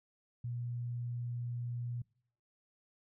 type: tone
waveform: sine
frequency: 120.5 Hz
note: B2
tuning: 42 cents flat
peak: -36 dBFS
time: 0.44-2.02 s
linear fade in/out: 5 ms
effects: noise-tail reverb RT60 0.6 s tail -25 dB re dry